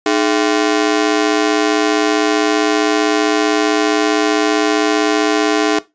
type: ring-modulated tone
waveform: sawtooth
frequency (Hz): 364.1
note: F#4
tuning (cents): -28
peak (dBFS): -5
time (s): 0.06-5.79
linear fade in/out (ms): 2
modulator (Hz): 57.7
effects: noise-tail reverb RT60 0.2 s tail -17 dB re dry + resampled to 16000 Hz